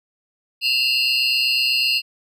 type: tone cluster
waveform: triangle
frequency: 2686 / 2814 / 4263 / 4838 Hz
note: E7 / F7 / C8 / D#8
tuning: +32 / +12 / +32 / -49 cents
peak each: -21 dBFS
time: 0.61-2.02 s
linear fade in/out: 50 ms
effects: none